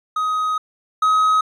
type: tone pair in turn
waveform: triangle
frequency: 1258 / 1268.2 Hz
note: D#6 / D#6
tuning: +19 / +33 cents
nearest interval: unison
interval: 14 cents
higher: second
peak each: -16 / -11 dBFS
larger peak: second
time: 0.16-0.58 / 1.02-1.41 s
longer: first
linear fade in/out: 5 ms
effects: resampled to 24000 Hz